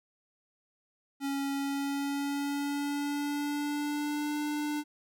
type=tone with pitch glide; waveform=square; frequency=277.2 to 297.1 Hz; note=C#4 to D4; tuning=0 to +20 cents; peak=-31 dBFS; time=1.2-4.84 s; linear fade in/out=50 ms; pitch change=+120 cents; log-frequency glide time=1.52-4.38 s; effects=none